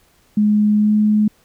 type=tone with pitch glide; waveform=sine; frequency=210 to 211.9 Hz; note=G#3 to G#3; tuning=+19 to +35 cents; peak=-11 dBFS; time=0.37-1.28 s; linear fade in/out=5 ms; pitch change=+16 cents; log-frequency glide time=0.78-0.92 s; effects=pink hiss -56 dBFS RMS until 1.44 s